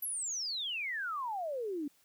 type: exponential sweep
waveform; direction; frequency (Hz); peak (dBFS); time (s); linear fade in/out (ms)
sine; down; 12000 to 277.2; -34; 0.02-1.88; 5
effects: white hiss -68 dBFS RMS until 2.04 s

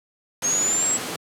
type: noise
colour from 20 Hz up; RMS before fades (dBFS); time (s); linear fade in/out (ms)
pink; -29; 0.42-1.16; 2
type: linear sweep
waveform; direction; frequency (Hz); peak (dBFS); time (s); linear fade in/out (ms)
sine; up; 6440 to 7770; -19; 0.43-0.98; 20
effects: high-pass 200 Hz 12 dB/octave + low-pass 12000 Hz 12 dB/octave

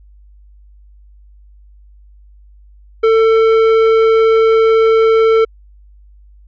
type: tone with tanh clipping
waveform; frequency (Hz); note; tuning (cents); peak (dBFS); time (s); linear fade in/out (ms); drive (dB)
sine; 447; A4; +27; -9; 3.03-5.45; 10; 12
effects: added 50 Hz sine -40 dBFS peak until 6.47 s

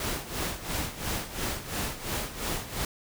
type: noise with tremolo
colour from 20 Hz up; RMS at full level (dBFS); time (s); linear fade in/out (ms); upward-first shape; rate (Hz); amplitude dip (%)
pink; -30; 0-2.85; 2; sine; 2.9; 75
effects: none

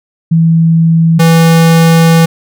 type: tone pair in turn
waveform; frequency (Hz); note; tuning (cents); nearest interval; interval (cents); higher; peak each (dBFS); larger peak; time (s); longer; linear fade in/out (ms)
sine / square; 164.2 / 164.84; E3 / E3; -6 / 0; unison; 6; second; -4; neither; 0.31-1.19 / 1.19-2.26; second; 10
effects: none

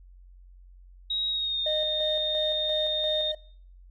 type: tone with pitch glide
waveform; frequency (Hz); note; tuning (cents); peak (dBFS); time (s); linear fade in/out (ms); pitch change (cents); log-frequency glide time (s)
sine; 3803 to 3663; A#7 to A#7; +34 to -31; -26; 1.1-3.32; 5; -65; 1.29-1.61
type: tone with tremolo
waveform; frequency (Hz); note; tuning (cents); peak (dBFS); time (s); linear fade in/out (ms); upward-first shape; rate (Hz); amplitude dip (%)
triangle; 615; D#5; -20; -25; 1.66-3.35; 5; square; 2.9; 40
effects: noise-tail reverb RT60 0.6 s tail -24 dB re dry + added 45 Hz sine -48 dBFS peak until 3.9 s

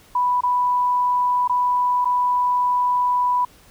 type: tone with dropouts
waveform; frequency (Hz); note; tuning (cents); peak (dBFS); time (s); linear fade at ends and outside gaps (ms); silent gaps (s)
sine; 987.8; B5; 0; -16; 0.15-3.45; 5; 0.408-0.434 / 1.477-1.495 / 2.047-2.054
effects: pink hiss -51 dBFS RMS until 3.7 s

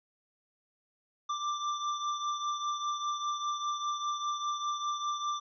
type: beating tone pair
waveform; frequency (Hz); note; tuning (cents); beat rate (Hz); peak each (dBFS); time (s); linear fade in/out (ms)
square; 1180 / 1185; D6 / D6; +8 / +15; 5; -33 / -40; 1.29-5.4; 10
effects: resampled to 16000 Hz

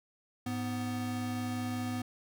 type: tone pair together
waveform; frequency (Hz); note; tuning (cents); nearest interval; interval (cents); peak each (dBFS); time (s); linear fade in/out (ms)
square; 104.4 / 248.3; G#2 / B3; +10 / +9; octave + minor third; 1499; -39 / -35; 0.46-2.02; 5
effects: none

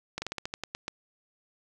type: slowing click train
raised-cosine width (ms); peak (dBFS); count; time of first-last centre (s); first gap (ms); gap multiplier
0.2; -16; 10; 0.18-0.881; 40; 1.16
effects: none

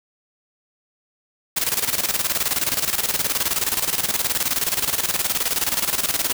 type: noise with tremolo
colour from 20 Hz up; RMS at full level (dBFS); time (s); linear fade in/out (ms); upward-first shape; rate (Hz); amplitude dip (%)
white; -20; 1.56-6.33; 10; square; 19; 70
effects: none

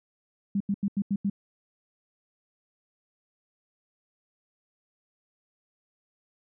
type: tone bursts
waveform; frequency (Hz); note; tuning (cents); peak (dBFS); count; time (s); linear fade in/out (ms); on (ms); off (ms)
sine; 199.8; G3; +33; -23; 6; 0.55-1.299; 5; 54; 85
effects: none

